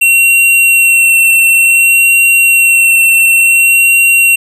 square tone with vibrato, 2726 Hz, F7, 43 cents flat, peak -5 dBFS, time 0.01-4.36 s, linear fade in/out 10 ms, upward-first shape sine, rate 0.56 Hz, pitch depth 13 cents each way, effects none

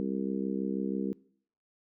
harmonic tone, 66.2 Hz, C2, 21 cents sharp, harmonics 3 / 4 / 5 / 6 / 7, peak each -33 / -35 / -37 / -39 / -40 dBFS, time 0-1.13 s, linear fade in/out 0 ms, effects noise-tail reverb RT60 0.6 s tail -23 dB re dry

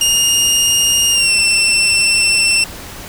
20% pulse tone with pitch glide, 2834 to 2694 Hz, F7 to E7, +25 to +37 cents, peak -5 dBFS, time 0.01-2.64 s, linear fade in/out 2 ms, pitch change -88 cents, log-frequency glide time 1.11-1.33 s, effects pink hiss -31 dBFS RMS until 3.08 s

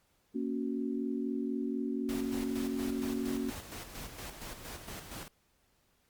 sine chord, F# major, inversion first, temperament equal, 233.1 / 277.2 / 370 Hz, A#3 / C#4 / F#4, 0 / 0 / 0 cents, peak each -35 / -35 / -39 dBFS, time 0.34-3.51 s, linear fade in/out 20 ms
pink noise with tremolo, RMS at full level -43 dBFS, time 2.09-5.28 s, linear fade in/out 0 ms, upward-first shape square, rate 4.3 Hz, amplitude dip 50%
effects pink hiss -72 dBFS RMS until 6.09 s + Opus 48 kbps

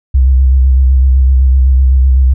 sine tone with vibrato, 65.3 Hz, C2, 3 cents flat, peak -4 dBFS, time 0.14-2.34 s, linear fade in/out 10 ms, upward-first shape square, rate 7.9 Hz, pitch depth 36 cents each way, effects none

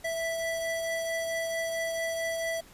square tone pair together, 659.5 / 1974 Hz, E5 / B6, +1 / -1 cents, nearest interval octave + perfect fifth, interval 1898 cents, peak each -31 / -37 dBFS, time 0.04-2.61 s, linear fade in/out 10 ms, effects pink hiss -54 dBFS RMS until 2.73 s + resampled to 32000 Hz

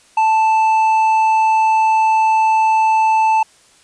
sine tone with hard clipping, 880 Hz, A5, in tune, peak -12 dBFS, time 0.17-3.43 s, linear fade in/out 5 ms, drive 5 dB, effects white hiss -50 dBFS RMS until 3.83 s + resampled to 22050 Hz

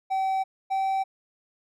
triangle tone pair in turn, 767 / 771.9 Hz, G5 / G5, -38 / -27 cents, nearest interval unison, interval 11 cents, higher second, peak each -21 dBFS, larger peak neither, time 0.1-0.44 / 0.7-1.04 s, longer neither, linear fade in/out 20 ms, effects none

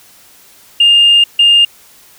sine tone bursts at uneven times, 2816 Hz, F7, 14 cents sharp, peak -3 dBFS, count 2, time 0.8-1.24 / 1.39-1.65 s, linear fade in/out 5 ms, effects tanh soft clip ceiling 0 dBFS + white hiss -43 dBFS RMS until 2.18 s

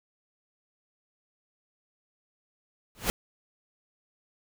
pink noise with exponential growth, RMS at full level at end -22 dBFS, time 2.95-3.1 s, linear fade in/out 0 ms, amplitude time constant 32 ms, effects none

